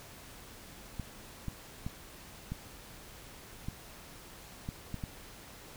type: clicks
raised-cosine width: 5 ms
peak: -24 dBFS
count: 8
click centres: 0.997 / 1.483 / 1.865 / 2.52 / 3.685 / 4.689 / 4.943 / 5.038 s
effects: pink hiss -51 dBFS RMS until 5.76 s